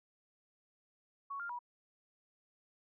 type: tone with pitch steps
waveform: sine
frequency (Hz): 1113 / 1398 / 968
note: C#6 / F6 / B5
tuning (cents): +7 / +1 / -35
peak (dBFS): -39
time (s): 1.3-1.591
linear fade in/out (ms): 10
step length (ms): 97
effects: none